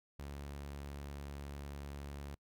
sawtooth tone, 70.9 Hz, C#2, 40 cents sharp, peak -40 dBFS, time 0.19-2.35 s, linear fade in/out 5 ms, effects noise-tail reverb RT60 0.1 s tail -26 dB re dry

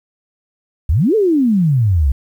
sine exponential two-way sweep, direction up then down, 62.6 to 458.6 to 62.6 Hz, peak -10 dBFS, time 0.89-2.12 s, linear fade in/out 5 ms, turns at 1.15 s, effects 8-bit

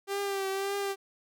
sawtooth tone with vibrato, 393.3 Hz, G4, 6 cents sharp, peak -26 dBFS, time 0.07-0.96 s, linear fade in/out 50 ms, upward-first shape triangle, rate 1.8 Hz, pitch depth 41 cents each way, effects none

